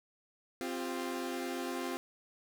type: chord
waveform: sawtooth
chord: C suspended fourth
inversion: none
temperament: equal with one note detuned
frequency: 261.6 / 349.2 / 398.2 Hz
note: C4 / F4 / G4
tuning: 0 / 0 / +27 cents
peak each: -35 / -35 / -40 dBFS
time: 0.61-1.97 s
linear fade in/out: 0 ms
effects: none